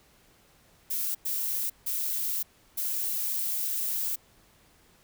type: noise bursts at uneven times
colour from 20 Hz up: violet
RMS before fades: -30 dBFS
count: 4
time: 0.9-1.15 / 1.25-1.7 / 1.86-2.43 / 2.77-4.16 s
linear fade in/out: 10 ms
effects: pink hiss -61 dBFS RMS until 5.03 s